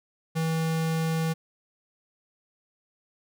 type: tone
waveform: square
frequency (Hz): 161.8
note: E3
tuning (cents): -32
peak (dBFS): -25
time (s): 0.35-1.34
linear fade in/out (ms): 20
effects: none